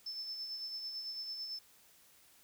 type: tone with tremolo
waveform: sine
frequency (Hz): 5274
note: E8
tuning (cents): 0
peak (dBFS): -38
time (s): 0.06-1.59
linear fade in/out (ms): 5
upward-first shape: sine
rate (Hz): 9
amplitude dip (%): 40
effects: white hiss -64 dBFS RMS until 2.43 s